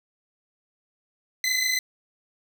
20% pulse tone pair together, 2016 / 2043 Hz, B6 / C7, +35 / -42 cents, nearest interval unison, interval 23 cents, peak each -20 dBFS, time 1.44-1.79 s, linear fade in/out 2 ms, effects none

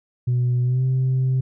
sine tone with pitch glide, 123.47 to 130.13 Hz, B2 to C3, 0 to -9 cents, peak -15 dBFS, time 0.27-1.41 s, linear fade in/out 10 ms, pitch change +91 cents, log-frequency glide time 0.63-0.84 s, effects tanh soft clip ceiling -15 dBFS

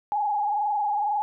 sine tone with frequency modulation, 830.6 Hz, G#5, in tune, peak -22 dBFS, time 0.12-1.22 s, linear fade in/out 0 ms, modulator 22 Hz, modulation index 1.3, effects none

